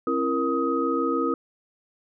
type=tone cluster; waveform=sine; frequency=269.4 / 335.8 / 468.9 / 1258 Hz; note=C#4 / E4 / A#4 / D#6; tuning=-49 / +32 / +10 / +19 cents; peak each=-27 dBFS; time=0.07-1.34 s; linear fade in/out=2 ms; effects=none